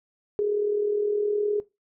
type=tone with amplitude modulation; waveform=sine; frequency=415.3 Hz; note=G#4; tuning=in tune; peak=-19 dBFS; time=0.39-1.6 s; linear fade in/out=0 ms; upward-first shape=sine; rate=39.5 Hz; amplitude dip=60%; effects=noise-tail reverb RT60 0.2 s tail -17 dB re dry